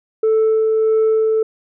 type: tone with tremolo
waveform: sine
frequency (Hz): 440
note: A4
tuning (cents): 0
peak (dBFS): -9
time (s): 0.23-1.43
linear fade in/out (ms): 5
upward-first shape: sine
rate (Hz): 1.6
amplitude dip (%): 25
effects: tanh soft clip ceiling -10 dBFS